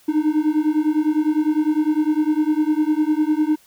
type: beating tone pair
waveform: triangle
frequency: 301.8 / 311.7 Hz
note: D4 / D#4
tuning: +47 / +3 cents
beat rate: 9.9 Hz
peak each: -17 dBFS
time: 0.08-3.56 s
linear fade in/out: 10 ms
effects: white hiss -54 dBFS RMS until 3.66 s